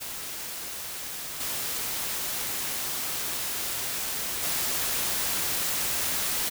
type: noise with level steps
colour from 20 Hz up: white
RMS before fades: -36 / -31 / -28 dBFS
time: 0-6.5 s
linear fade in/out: 20 ms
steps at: 1.4 / 4.43 s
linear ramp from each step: 5 ms
effects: none